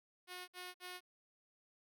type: tone bursts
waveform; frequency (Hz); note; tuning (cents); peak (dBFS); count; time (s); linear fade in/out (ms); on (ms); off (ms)
5% pulse; 361.9; F#4; -38; -35; 3; 0.27-1.008; 50; 210; 54
effects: none